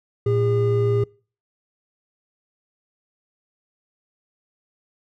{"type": "tone pair together", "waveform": "triangle", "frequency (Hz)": [114.8, 405.7], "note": ["A#2", "G#4"], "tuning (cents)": [-26, -41], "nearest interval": "octave + minor seventh", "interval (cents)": 2185, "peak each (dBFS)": -18, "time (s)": [0.26, 1.04], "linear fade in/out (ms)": 5, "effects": ["noise-tail reverb RT60 0.4 s tail -25 dB re dry"]}